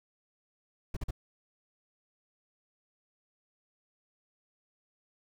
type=noise bursts; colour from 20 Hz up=brown; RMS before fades=-33 dBFS; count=3; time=0.94-1.109 s; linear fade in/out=5 ms; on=27 ms; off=44 ms; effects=none